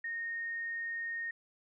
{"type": "tone", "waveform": "sine", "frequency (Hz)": 1850, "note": "A#6", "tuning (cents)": -14, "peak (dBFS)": -35, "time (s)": [0.04, 1.31], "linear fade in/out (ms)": 5, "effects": []}